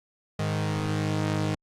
sawtooth tone pair together, 103.89 / 155.56 Hz, G#2 / D#3, +1 / 0 cents, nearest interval perfect fifth, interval 699 cents, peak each -24 dBFS, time 0.39-1.55 s, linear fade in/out 5 ms, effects low-pass 8000 Hz 12 dB/octave + Opus 48 kbps

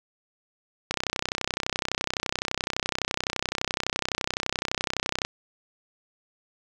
click train, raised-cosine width 0.2 ms, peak -8 dBFS, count 139, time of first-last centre 0.91-5.25 s, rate 31.8 Hz, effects none

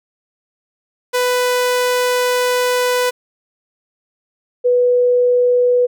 sawtooth / sine tone pair in turn, 496.5 / 492.2 Hz, B4 / B4, +9 / -6 cents, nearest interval unison, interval 15 cents, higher first, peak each -10 / -10 dBFS, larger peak neither, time 1.13-3.11 / 4.64-5.87 s, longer first, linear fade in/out 20 ms, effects none

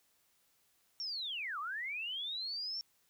sine linear two-way sweep, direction down then up, 5588 to 1108.7 to 5530 Hz, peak -37 dBFS, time 1-2.81 s, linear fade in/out 0 ms, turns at 1.59 s, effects white hiss -73 dBFS RMS until 3.09 s

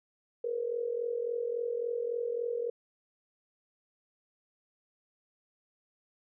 sine tone with amplitude modulation, 473.7 Hz, A#4, 28 cents sharp, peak -27 dBFS, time 0.44-2.7 s, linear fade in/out 5 ms, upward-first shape sine, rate 43.6 Hz, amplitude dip 75%, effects none

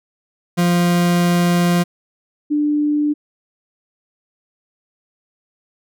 40% pulse / sine tone pair in turn, 174.61 / 296.4 Hz, F3 / D4, 0 / +16 cents, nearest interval major sixth, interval 916 cents, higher second, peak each -12 / -14 dBFS, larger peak first, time 0.57-1.84 / 2.5-3.14 s, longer first, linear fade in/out 20 ms, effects none

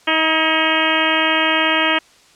harmonic tone with a mistuned harmonic, 316.9 Hz, D#4, 32 cents sharp, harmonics 1 / 2 / 3 / 4 / 5 / 6 / 7 / 8 / 9 / 10, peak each -23 / -23 / -23 / -23 / -23 / -23 / -23 / -23 / -23 / -23 dBFS, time 0.07-1.99 s, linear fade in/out 10 ms, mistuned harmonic 5, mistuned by +39 cents, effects white hiss -50 dBFS RMS until 2.35 s + low-pass 7000 Hz 12 dB/octave

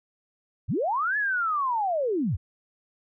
sine linear two-way sweep, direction up then down, 61.5 to 1737 to 61.5 Hz, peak -23 dBFS, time 0.68-2.37 s, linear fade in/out 20 ms, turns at 1.17 s, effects none

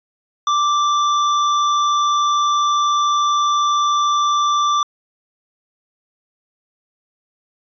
sine tone with tanh clipping, 1174.7 Hz, D6, in tune, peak -16 dBFS, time 0.47-4.83 s, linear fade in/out 2 ms, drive 15 dB, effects resampled to 16000 Hz

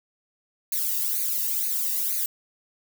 violet noise with flanger, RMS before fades -26 dBFS, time 0.72-2.26 s, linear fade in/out 2 ms, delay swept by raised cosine 0.46 to 1.09 ms, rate 2.1 Hz, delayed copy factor +0.95, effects none

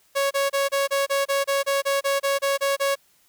sawtooth tone bursts, 554.4 Hz, C#5, in tune, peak -16 dBFS, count 15, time 0.15-2.956 s, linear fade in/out 20 ms, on 160 ms, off 29 ms, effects white hiss -61 dBFS RMS until 3.28 s

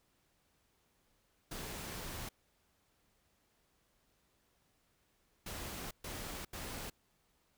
pink noise bursts at uneven times, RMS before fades -44 dBFS, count 4, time 1.51-2.29 / 5.46-5.91 / 6.04-6.45 / 6.53-6.9 s, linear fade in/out 5 ms, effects pink hiss -75 dBFS RMS until 7.57 s

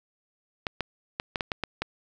clicks, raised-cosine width 0.3 ms, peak -12 dBFS, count 8, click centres 0.668 / 0.807 / 1.199 / 1.358 / 1.408 / 1.518 / 1.637 / 1.82 s, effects none

